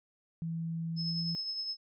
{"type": "tone with pitch glide", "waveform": "sine", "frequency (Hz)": [164.8, 167.1], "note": ["E3", "E3"], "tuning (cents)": [0, 24], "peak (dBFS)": -33, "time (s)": [0.42, 1.35], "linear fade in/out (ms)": 0, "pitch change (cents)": 24, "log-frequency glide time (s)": [1, 1.23]}
{"type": "tone with tremolo", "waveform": "sine", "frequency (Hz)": 5190, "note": "E8", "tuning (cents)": -28, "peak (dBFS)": -32, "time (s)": [0.96, 1.77], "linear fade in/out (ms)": 50, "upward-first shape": "triangle", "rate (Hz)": 9.8, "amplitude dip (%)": 50}
{"effects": []}